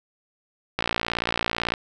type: click train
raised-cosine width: 0.3 ms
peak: -7 dBFS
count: 56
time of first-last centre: 0.79-1.738 s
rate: 58 Hz
effects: none